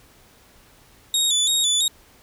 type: tone with vibrato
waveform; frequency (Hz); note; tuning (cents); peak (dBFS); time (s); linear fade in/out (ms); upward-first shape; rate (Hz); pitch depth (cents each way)
25% pulse; 3614; A7; +46; -13; 1.14-1.88; 2; square; 3; 66
effects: pink hiss -53 dBFS RMS until 2.22 s